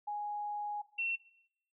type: tone pair in turn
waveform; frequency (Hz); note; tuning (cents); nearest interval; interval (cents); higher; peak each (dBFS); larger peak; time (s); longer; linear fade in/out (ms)
sine; 830 / 2712; G#5 / E7; -1 / +49; octave + minor sixth; 2050; second; -35 / -32; second; 0.07-0.82 / 0.98-1.16; first; 10
effects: noise-tail reverb RT60 0.7 s tail -17 dB re dry